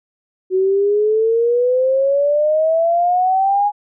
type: exponential sweep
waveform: sine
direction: up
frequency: 370 to 833 Hz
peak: -12 dBFS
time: 0.5-3.72 s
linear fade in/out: 50 ms
effects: none